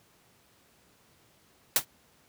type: noise with exponential decay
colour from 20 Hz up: white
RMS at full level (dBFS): -18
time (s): 1.76-1.85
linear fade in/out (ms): 2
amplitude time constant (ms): 19
effects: pink hiss -63 dBFS RMS until 2.28 s + high-pass 80 Hz 12 dB/octave